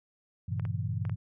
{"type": "chord", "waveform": "sine", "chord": "G diminished seventh", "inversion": "none", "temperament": "equal", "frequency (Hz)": [98, 116.54, 138.59, 164.81], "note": ["G2", "Bb2", "Db3", "Fb3"], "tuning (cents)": [0, 0, 0, 0], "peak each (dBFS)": [-33, -34, -38, -38], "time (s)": [0.48, 1.16], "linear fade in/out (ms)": 10}
{"type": "clicks", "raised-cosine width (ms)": 0.5, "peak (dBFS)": -29, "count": 4, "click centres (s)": [0.597, 0.652, 1.052, 1.096]}
{"effects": []}